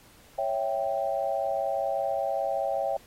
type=chord; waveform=sine; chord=C# diminished; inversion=none; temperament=equal; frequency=554.4 / 659.3 / 784 Hz; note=C#5 / E5 / G5; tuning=0 / 0 / 0 cents; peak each=-30 dBFS; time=0.38-2.97 s; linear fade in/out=5 ms; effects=pink hiss -56 dBFS RMS until 3.06 s + AAC 48 kbps